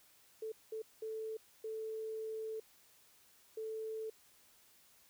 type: tone bursts at uneven times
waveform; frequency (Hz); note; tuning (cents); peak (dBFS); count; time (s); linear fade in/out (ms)
sine; 440; A4; 0; -39; 5; 0.42-0.52 / 0.72-0.82 / 1.02-1.37 / 1.64-2.6 / 3.57-4.1; 5
effects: white hiss -66 dBFS RMS until 5.09 s